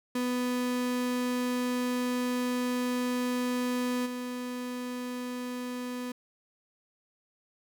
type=tone with level steps; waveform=35% pulse; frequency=248.2 Hz; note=B3; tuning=9 cents sharp; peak=-26 / -32 dBFS; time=0.15-6.12 s; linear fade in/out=5 ms; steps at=4.05 s; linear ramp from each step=20 ms; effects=none